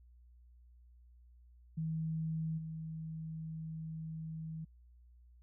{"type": "tone with level steps", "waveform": "sine", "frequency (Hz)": 160, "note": "D#3", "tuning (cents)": 49, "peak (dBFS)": [-34, -40], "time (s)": [1.77, 4.65], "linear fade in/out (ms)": 10, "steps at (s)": 2.57, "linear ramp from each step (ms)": 20, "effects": ["added 60 Hz sine -58 dBFS peak until 5.42 s"]}